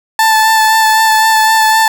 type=tone with vibrato; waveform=30% pulse; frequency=880 Hz; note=A5; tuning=in tune; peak=-4 dBFS; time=0.19-1.88 s; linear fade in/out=2 ms; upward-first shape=sine; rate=3.9 Hz; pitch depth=17 cents each way; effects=none